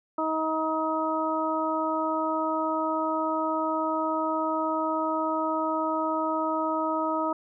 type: harmonic tone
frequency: 316.5 Hz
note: D#4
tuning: 30 cents sharp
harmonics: 1 / 2 / 3 / 4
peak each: -30 / -30 / -30 / -30 dBFS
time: 0.18-7.33 s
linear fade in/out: 5 ms
effects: none